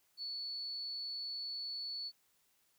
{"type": "tone", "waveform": "sine", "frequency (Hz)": 4435, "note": "C#8", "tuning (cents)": 0, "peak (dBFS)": -39, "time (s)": [0.17, 2.12], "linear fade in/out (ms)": 50, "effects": ["white hiss -74 dBFS RMS until 2.78 s"]}